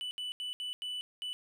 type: tone bursts at uneven times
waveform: triangle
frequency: 2979 Hz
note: F#7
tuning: 11 cents sharp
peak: -34 dBFS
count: 6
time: 0.01-0.11 / 0.18-0.32 / 0.4-0.53 / 0.6-0.73 / 0.82-1.01 / 1.22-1.33 s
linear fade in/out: 0 ms
effects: none